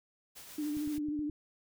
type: noise with tremolo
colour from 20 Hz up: white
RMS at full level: -49 dBFS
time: 0.35-0.99 s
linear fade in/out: 20 ms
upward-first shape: sine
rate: 7.2 Hz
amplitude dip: 30%
type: tone with vibrato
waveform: sine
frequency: 298.2 Hz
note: D4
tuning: 27 cents sharp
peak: -32 dBFS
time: 0.58-1.3 s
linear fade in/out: 5 ms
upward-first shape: sine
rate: 13 Hz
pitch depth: 37 cents each way
type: click train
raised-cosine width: 5 ms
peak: -36 dBFS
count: 6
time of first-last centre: 0.77-1.297 s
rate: 9.49 Hz
effects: none